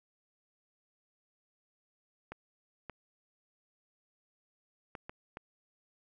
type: clicks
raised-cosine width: 0.5 ms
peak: -27 dBFS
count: 5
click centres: 2.32 / 2.897 / 4.952 / 5.095 / 5.371 s
effects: none

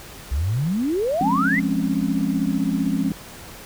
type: exponential sweep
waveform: sine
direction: up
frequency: 61.74 to 2130 Hz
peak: -19 dBFS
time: 0.31-1.6 s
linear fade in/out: 10 ms
type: chord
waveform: sine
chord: Db major seventh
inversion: first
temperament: equal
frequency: 174.61 / 207.7 / 261.6 / 277.2 Hz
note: F3 / Ab3 / C4 / Db4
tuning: 0 / 0 / 0 / 0 cents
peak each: -25 / -24 / -25 / -24 dBFS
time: 1.21-3.12 s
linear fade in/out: 2 ms
effects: pink hiss -40 dBFS RMS until 3.65 s

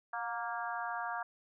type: harmonic tone with a mistuned harmonic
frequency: 233.1 Hz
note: A#3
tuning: in tune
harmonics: 3 / 4 / 5 / 6 / 7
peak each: -40 / -41 / -42 / -43 / -43 dBFS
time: 0.13-1.23 s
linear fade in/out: 5 ms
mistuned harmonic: 3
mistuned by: +33 cents
effects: none

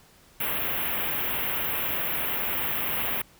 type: band-stop noise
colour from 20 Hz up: white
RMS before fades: -28 dBFS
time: 0.4-3.22 s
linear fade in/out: 5 ms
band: 3200 to 12000 Hz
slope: 48 dB/octave
effects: pink hiss -56 dBFS RMS until 3.39 s

